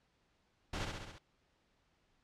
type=noise with echo; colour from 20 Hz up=pink; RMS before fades=-39 dBFS; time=0.73-0.85 s; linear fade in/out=5 ms; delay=67 ms; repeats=5; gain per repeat=-3 dB; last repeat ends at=1.185 s; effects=pink hiss -75 dBFS RMS until 2.23 s + low-pass 5000 Hz 12 dB/octave